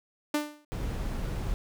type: tone with exponential decay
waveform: sawtooth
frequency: 297.5 Hz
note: D4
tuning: 22 cents sharp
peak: -19 dBFS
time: 0.34-0.65 s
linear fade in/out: 5 ms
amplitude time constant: 66 ms
type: noise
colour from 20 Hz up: brown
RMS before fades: -32 dBFS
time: 0.72-1.54 s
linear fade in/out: 0 ms
effects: none